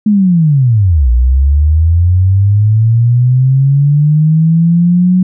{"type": "linear two-way sweep", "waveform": "sine", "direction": "down then up", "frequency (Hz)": [216, 58.4, 185.4], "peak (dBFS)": -5, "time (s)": [0.06, 5.23], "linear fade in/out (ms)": 5, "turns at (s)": 1.1, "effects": []}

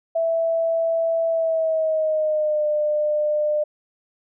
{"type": "tone with pitch glide", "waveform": "sine", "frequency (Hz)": [659.3, 601.1], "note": ["E5", "D5"], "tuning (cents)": [0, 40], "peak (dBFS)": -18, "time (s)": [0.15, 3.64], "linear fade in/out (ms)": 10, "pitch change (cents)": -160, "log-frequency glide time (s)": [1.29, 2.66], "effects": []}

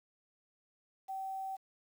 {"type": "tone with quantisation", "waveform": "sine", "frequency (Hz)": 770, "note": "G5", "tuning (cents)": -31, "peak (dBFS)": -37, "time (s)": [1.08, 1.57], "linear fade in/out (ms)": 20, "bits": 10, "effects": []}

